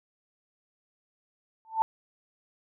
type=tone with exponential growth; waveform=sine; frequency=888 Hz; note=A5; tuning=16 cents sharp; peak=-17 dBFS; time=1.65-1.82 s; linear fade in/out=0 ms; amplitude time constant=35 ms; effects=none